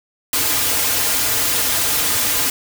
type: noise with comb filter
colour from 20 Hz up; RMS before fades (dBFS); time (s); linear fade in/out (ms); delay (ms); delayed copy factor
white; -18; 0.33-2.5; 2; 5.3; -0.9
effects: none